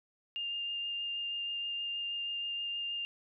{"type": "tone with vibrato", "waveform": "sine", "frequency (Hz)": 2808, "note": "F7", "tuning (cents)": 9, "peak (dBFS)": -34, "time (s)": [0.36, 3.05], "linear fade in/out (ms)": 0, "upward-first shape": "sine", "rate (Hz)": 6.3, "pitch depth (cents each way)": 8, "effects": []}